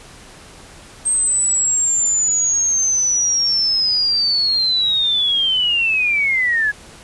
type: linear sweep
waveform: sine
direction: down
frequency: 8372 to 1661.2 Hz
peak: -14 dBFS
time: 1.05-6.72 s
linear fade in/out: 20 ms
effects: pink hiss -41 dBFS RMS until 7.03 s + resampled to 24000 Hz